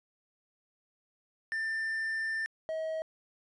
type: tone pair in turn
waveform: triangle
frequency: 1787 / 637.9 Hz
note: A6 / D#5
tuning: +26 / +43 cents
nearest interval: octave + tritone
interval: 1783 cents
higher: first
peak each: -29 / -30 dBFS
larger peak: first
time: 1.52-2.46 / 2.69-3.02 s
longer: first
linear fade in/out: 0 ms
effects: resampled to 22050 Hz